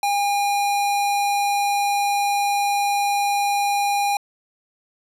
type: tone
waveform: square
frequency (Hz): 810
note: G#5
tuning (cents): -43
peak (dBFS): -19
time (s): 0.03-4.17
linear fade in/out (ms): 2
effects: resampled to 32000 Hz + 10-bit